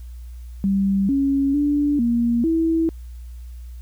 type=tone with pitch steps; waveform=sine; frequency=195.8 / 275.8 / 290.4 / 235.9 / 326.5 Hz; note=G3 / C#4 / D4 / A#3 / E4; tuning=-2 / -9 / -19 / +21 / -17 cents; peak=-16 dBFS; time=0.64-2.89 s; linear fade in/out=0 ms; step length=450 ms; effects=added 60 Hz sine -33 dBFS peak until 3.81 s + white hiss -58 dBFS RMS until 3.81 s